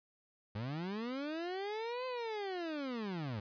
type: linear two-way sweep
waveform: 30% pulse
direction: up then down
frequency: 98 to 517 to 98 Hz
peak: -35 dBFS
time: 0.55-3.4 s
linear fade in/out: 5 ms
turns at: 2.06 s
effects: resampled to 11025 Hz